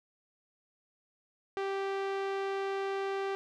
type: tone with low-pass filter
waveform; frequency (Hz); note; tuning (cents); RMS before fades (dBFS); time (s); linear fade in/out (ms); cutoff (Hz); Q
sawtooth; 391.2; G4; -4; -34; 1.57-3.35; 0; 3100; 0.61
effects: none